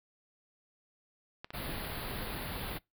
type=clicks; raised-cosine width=0.3 ms; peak=-26 dBFS; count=2; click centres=1.445 / 1.505 s
type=band-stop noise; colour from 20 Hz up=pink; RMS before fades=-39 dBFS; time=1.53-2.79 s; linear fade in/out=20 ms; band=4700 to 10000 Hz; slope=96 dB/octave
effects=noise-tail reverb RT60 0.2 s tail -24 dB re dry